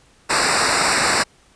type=noise with comb filter; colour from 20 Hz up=pink; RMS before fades=-17 dBFS; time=0.29-1.24 s; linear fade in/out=20 ms; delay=0.31 ms; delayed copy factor=-1; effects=pink hiss -54 dBFS RMS until 1.55 s + resampled to 22050 Hz